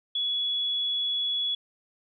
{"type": "tone", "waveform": "sine", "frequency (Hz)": 3385, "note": "G#7", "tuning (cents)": 32, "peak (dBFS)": -25, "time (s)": [0.15, 1.55], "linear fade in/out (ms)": 5, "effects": []}